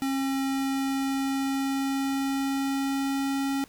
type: tone with pitch glide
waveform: square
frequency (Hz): 270 to 274.1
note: C#4 to C#4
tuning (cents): -45 to -19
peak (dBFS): -26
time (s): 0.02-3.64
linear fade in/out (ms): 0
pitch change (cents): +26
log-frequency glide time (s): 0.23-3.48
effects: pink hiss -55 dBFS RMS until 3.68 s